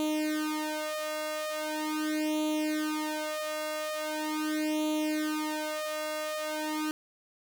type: tone with flanger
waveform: sawtooth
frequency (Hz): 307.1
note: D#4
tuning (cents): -23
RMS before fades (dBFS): -32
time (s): 0-6.91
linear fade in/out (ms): 0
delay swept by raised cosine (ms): 0.29 to 1.79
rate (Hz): 0.41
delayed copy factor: +1
effects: none